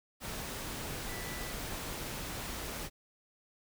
sine tone in noise, 1975.5 Hz, B6, in tune, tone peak -47 dBFS, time 1.06-1.55 s, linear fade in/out 50 ms, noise pink, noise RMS -40 dBFS, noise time 0.2-2.9 s, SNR -10 dB, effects none

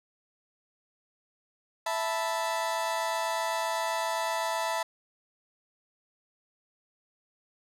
35% pulse chord, E suspended fourth, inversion none, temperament equal, 659.3 / 880 / 987.8 Hz, E5 / A5 / B5, 0 / 0 / 0 cents, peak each -31 dBFS, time 1.86-4.83 s, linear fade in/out 5 ms, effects low-pass 12000 Hz 12 dB/octave

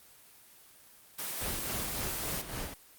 white high-pass noise, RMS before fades -37 dBFS, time 1.18-2.42 s, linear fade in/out 10 ms, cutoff 120 Hz, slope 24 dB/octave
pink noise with tremolo, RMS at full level -36 dBFS, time 1.41-2.74 s, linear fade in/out 0 ms, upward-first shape sine, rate 3.6 Hz, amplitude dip 55%
effects white hiss -57 dBFS RMS until 2.98 s + Opus 24 kbps

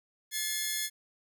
10% pulse tone cluster, 1733 / 2119 / 3373 Hz, A6 / C7 / G#7, -27 / +21 / +26 cents, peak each -27 dBFS, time 0.31-0.9 s, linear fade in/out 50 ms, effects none

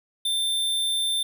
square tone, 3570 Hz, A7, 24 cents sharp, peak -23 dBFS, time 0.25-1.23 s, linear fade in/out 5 ms, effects none

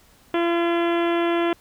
harmonic tone, 340.8 Hz, F4, 42 cents flat, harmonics 1 / 2 / 3 / 4 / 5 / 6 / 7 / 8 / 9 / 10, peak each -20 / -26 / -30 / -32 / -34 / -36 / -37 / -38 / -39 / -40 dBFS, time 0.34-1.53 s, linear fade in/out 2 ms, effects pink hiss -55 dBFS RMS until 1.6 s

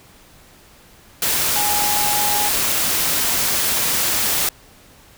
sine tone in noise, 830.6 Hz, G#5, in tune, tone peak -22 dBFS, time 1.56-2.49 s, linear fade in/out 2 ms, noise white, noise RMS -19 dBFS, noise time 1.22-4.49 s, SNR -6 dB, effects pink hiss -48 dBFS RMS until 5.17 s

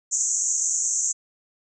white band-pass noise, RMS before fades -24 dBFS, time 0.11-1.13 s, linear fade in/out 20 ms, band 6200 to 7500 Hz, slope 96 dB/octave, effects none

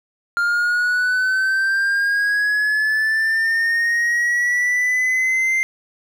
triangle linear sweep, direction up, 1396.9 to 2093 Hz, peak -14 dBFS, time 0.37-5.63 s, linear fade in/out 0 ms, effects none

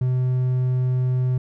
triangle tone, 127.2 Hz, C3, 48 cents flat, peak -16 dBFS, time 0.01-1.38 s, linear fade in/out 5 ms, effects none

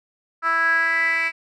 10% pulse tone with band-pass filter sweep, 329.6 Hz, E4, in tune, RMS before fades -20 dBFS, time 0.42-1.32 s, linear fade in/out 50 ms, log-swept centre 1400 to 2300 Hz, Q 7.1, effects none

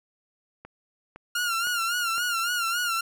click train, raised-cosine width 0.5 ms, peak -27 dBFS, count 4, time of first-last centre 0.65-2.181 s, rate 1.96 Hz
sawtooth tone with vibrato, 1400 Hz, F6, 4 cents sharp, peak -21 dBFS, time 1.35-3.01 s, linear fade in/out 5 ms, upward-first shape sine, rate 3.6 Hz, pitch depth 76 cents each way
effects none

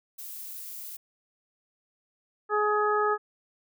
violet noise, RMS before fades -40 dBFS, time 0.18-0.97 s, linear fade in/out 10 ms
harmonic tone, 420.3 Hz, G#4, 21 cents sharp, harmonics 1 / 2 / 3 / 4, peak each -26 / -30 / -26 / -33 dBFS, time 2.49-3.18 s, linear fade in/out 50 ms
effects none

